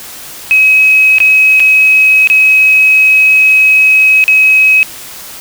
sine tone with dropouts, 2549 Hz, D#7, 41 cents sharp, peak -3 dBFS, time 0.51-4.83 s, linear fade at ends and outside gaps 0 ms, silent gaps 1.184-1.203 / 1.597-1.602 / 2.273-2.3 / 4.24-4.28 s, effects white hiss -28 dBFS RMS until 5.4 s

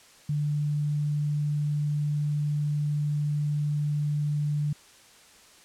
sine tone, 147.8 Hz, D3, 11 cents sharp, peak -24 dBFS, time 0.29-4.73 s, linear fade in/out 5 ms, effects white hiss -54 dBFS RMS until 5.64 s + low-pass 9000 Hz 12 dB/octave

